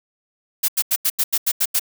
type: noise bursts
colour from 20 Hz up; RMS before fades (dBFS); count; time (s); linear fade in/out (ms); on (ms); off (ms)
blue; -18; 9; 0.63-1.796; 10; 54; 85
effects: none